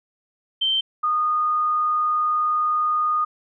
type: tone pair in turn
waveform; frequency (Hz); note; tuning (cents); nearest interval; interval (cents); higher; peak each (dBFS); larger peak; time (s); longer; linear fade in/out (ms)
sine; 3119 / 1229.6; G7 / D#6; -9 / -21; octave + major third; 1612; first; -18; neither; 0.61-0.81 / 1.03-3.25; second; 10
effects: none